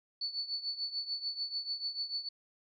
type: tone with tremolo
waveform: sine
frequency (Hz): 4464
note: C#8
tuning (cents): +11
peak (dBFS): -31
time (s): 0.21-2.29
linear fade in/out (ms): 5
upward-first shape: triangle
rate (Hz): 6.8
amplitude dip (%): 85
effects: none